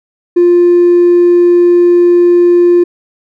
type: tone with hard clipping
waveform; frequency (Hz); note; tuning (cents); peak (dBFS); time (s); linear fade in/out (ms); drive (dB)
sine; 350.1; F4; +4; -4; 0.36-2.84; 10; 1
effects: none